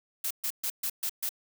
blue noise bursts, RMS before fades -31 dBFS, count 6, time 0.24-1.292 s, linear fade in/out 5 ms, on 67 ms, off 130 ms, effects none

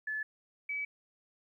sine tone pair in turn, 1728 / 2287 Hz, A6 / D7, -32 / -47 cents, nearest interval perfect fourth, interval 485 cents, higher second, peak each -33 / -33 dBFS, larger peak neither, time 0.07-0.23 / 0.69-0.85 s, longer neither, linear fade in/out 5 ms, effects 12-bit

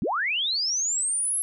sine linear sweep, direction up, 137.8 to 11190 Hz, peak -23 dBFS, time 0.02-1.42 s, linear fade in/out 0 ms, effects none

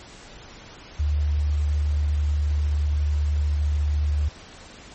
sine tone, 74 Hz, D2, 14 cents sharp, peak -19 dBFS, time 0.99-4.29 s, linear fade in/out 10 ms, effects pink hiss -44 dBFS RMS until 4.94 s + MP3 32 kbps

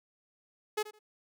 sawtooth tone with echo, 425.1 Hz, G#4, 40 cents sharp, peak -25 dBFS, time 0.77-0.83 s, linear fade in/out 10 ms, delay 81 ms, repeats 2, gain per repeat -15 dB, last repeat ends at 0.992 s, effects none

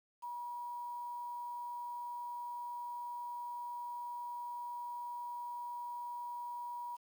sine tone with quantisation, 963 Hz, B5, 44 cents flat, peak -40 dBFS, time 0.22-6.97 s, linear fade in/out 20 ms, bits 10, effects none

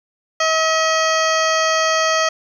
harmonic tone with a mistuned harmonic, 640 Hz, D#5, 49 cents sharp, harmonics 1 / 2 / 3 / 4 / 5 / 7 / 8 / 9 / 10, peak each -19 / -19 / -22 / -27 / -26 / -27 / -31 / -30 / -27 dBFS, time 0.4-2.29 s, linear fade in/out 5 ms, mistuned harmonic 4, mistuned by -24 cents, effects 8-bit

